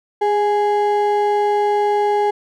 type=ring-modulated tone; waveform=triangle; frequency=622.3 Hz; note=D#5; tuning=in tune; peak=-9 dBFS; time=0.21-2.31 s; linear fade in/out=10 ms; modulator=211 Hz; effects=none